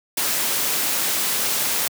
white noise, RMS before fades -22 dBFS, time 0.17-1.88 s, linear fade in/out 5 ms, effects high-pass 150 Hz 12 dB/octave

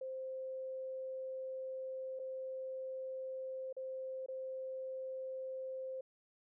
sine tone with dropouts, 523.3 Hz, C5, in tune, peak -40 dBFS, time 0.01-6.01 s, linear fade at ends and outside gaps 5 ms, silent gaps 2.192-2.196 / 3.728-3.766 / 4.262-4.284 s, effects none

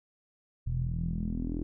sawtooth tone with low-pass filter sweep, 41.32 Hz, E1, 5 cents sharp, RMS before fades -32 dBFS, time 0.66-1.63 s, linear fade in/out 0 ms, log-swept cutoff 110 to 320 Hz, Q 6.3, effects none

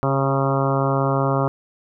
harmonic tone with a mistuned harmonic, 136.5 Hz, C#3, 26 cents flat, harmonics 1 / 2 / 3 / 4 / 5 / 6 / 7 / 8 / 9 / 10, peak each -21 / -26 / -26 / -25 / -27 / -31 / -29 / -29 / -28 / -34 dBFS, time 0.03-1.48 s, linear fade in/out 0 ms, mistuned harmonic 3, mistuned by -22 cents, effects none

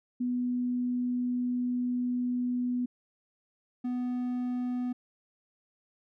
sine / triangle tone pair in turn, 246.9 / 247.9 Hz, B3 / B3, 0 / +7 cents, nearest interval unison, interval 7 cents, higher second, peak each -27 dBFS, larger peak neither, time 0.2-2.86 / 3.84-4.93 s, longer first, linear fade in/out 10 ms, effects none

